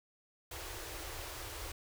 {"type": "band-stop noise", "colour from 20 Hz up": "pink", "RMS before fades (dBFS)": -44, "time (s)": [0.51, 1.72], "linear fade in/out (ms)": 5, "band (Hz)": [120, 300], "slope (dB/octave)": 96, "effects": []}